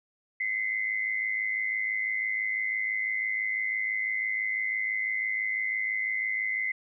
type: tone pair together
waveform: sine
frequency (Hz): 2039 / 2145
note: C7 / C7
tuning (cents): -45 / +42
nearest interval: minor second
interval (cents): 87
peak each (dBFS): -28 / -33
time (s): 0.4-6.72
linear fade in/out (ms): 5
effects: none